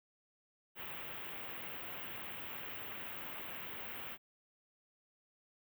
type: band-stop noise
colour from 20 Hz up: white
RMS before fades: -45 dBFS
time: 0.75-4.18 s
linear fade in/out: 50 ms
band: 3200 to 16000 Hz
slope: 48 dB/octave
effects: high-pass 60 Hz 12 dB/octave